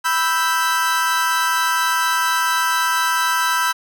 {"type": "chord", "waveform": "40% pulse", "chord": "E minor", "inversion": "second", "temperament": "equal", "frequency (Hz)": [987.8, 1318.5, 1568], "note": ["B5", "E6", "G6"], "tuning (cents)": [0, 0, 0], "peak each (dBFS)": -20, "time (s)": [0.04, 3.73], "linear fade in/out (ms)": 20, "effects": []}